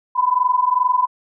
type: tone pair together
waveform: sine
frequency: 989.5 / 1012 Hz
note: B5 / B5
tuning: +3 / +42 cents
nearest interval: unison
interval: 39 cents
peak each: -17 / -17 dBFS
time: 0.15-1.07 s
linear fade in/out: 20 ms
effects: none